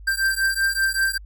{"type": "beating tone pair", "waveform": "square", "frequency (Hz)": [1572, 1577.2], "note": ["G6", "G6"], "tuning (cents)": [4, 10], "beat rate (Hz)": 5.2, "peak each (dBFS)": -23, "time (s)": [0.07, 1.18], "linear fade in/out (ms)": 10, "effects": ["added 50 Hz sine -38 dBFS peak until 1.25 s"]}